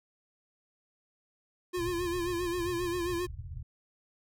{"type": "tone with vibrato", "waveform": "square", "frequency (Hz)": 350, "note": "F4", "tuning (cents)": 4, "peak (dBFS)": -31, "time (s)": [1.73, 3.27], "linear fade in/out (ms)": 20, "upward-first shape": "sine", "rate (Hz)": 7.5, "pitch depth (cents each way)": 59}
{"type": "low-pass noise", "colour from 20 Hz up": "white", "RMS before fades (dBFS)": -42, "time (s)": [1.77, 3.63], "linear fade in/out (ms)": 5, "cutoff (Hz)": 130, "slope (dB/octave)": 96}
{"effects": []}